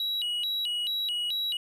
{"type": "tone with vibrato", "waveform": "triangle", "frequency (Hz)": 3362, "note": "G#7", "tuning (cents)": 20, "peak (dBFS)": -26, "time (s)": [0, 1.57], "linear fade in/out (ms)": 2, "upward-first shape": "square", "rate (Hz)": 2.3, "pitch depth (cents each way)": 250, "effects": []}